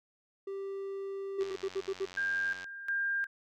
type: tone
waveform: triangle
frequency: 392 Hz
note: G4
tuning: in tune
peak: -34 dBFS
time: 0.47-1.55 s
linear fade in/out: 5 ms
type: tone bursts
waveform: triangle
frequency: 386.7 Hz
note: G4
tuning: 24 cents flat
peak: -28 dBFS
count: 6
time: 1.38-2.057 s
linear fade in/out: 10 ms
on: 57 ms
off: 67 ms
type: click train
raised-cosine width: 0.2 ms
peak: -29 dBFS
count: 114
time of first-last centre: 1.41-2.642 s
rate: 91.7 Hz
type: tone with tremolo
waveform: sine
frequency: 1600 Hz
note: G6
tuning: 35 cents sharp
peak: -29 dBFS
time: 2.17-3.27 s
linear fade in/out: 5 ms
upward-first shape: square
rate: 1.4 Hz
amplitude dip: 75%
effects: none